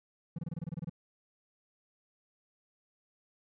triangle tone bursts, 165.4 Hz, E3, 6 cents sharp, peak -32 dBFS, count 11, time 0.36-0.896 s, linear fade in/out 5 ms, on 26 ms, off 25 ms, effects none

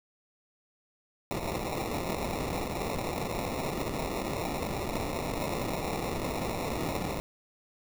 white noise with sample-and-hold, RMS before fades -33 dBFS, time 1.31-7.2 s, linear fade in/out 0 ms, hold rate 1575 Hz, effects none

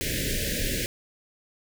pink band-stop noise, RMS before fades -28 dBFS, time 0.01-0.86 s, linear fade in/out 0 ms, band 600 to 1600 Hz, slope 96 dB/octave, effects none

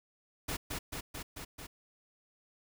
pink noise with echo, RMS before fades -36 dBFS, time 0.48-0.57 s, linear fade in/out 10 ms, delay 220 ms, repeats 5, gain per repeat -2 dB, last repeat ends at 1.67 s, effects none

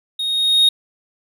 triangle tone with level ramp, 3729 Hz, A#7, in tune, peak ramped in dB -19 to -7 dBFS, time 0.19-0.69 s, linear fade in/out 5 ms, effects none

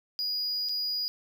triangle tone with dropouts, 4901 Hz, D#8, 27 cents flat, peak -27 dBFS, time 0.19-1.08 s, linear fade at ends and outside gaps 0 ms, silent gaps 0.687-0.693 s, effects none

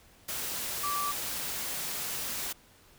sine tone in noise, 1163 Hz, D6, 17 cents flat, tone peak -30 dBFS, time 0.83-1.12 s, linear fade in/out 10 ms, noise white, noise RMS -35 dBFS, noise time 0.28-2.53 s, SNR +2 dB, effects pink hiss -59 dBFS RMS until 2.98 s

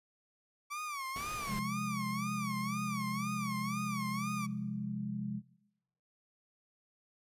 30% pulse tone with vibrato, 1141 Hz, C#6, 50 cents sharp, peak -35 dBFS, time 0.7-4.47 s, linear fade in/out 20 ms, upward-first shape sine, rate 2 Hz, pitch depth 140 cents each way
pink noise, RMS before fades -45 dBFS, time 1.16-1.59 s, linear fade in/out 0 ms
sine chord, F minor, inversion second, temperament equal with one note detuned, 130.81 / 174.61 / 206.3 Hz, C3 / F3 / Ab3, 0 / 0 / -11 cents, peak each -41 / -42 / -37 dBFS, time 1.47-5.42 s, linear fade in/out 50 ms
effects noise-tail reverb RT60 1.0 s tail -22 dB re dry + resampled to 32000 Hz

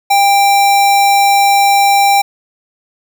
sine tone with sample-and-hold, 800 Hz, G5, 35 cents sharp, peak -6 dBFS, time 0.1-2.22 s, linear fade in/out 10 ms, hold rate 3150 Hz, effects none

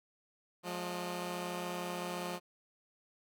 10% pulse tone cluster, 177.6 / 211.4 / 609 Hz, F3 / G#3 / D#5, +29 / +31 / -37 cents, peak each -30 / -37 / -39 dBFS, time 0.63-2.4 s, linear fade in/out 50 ms, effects none

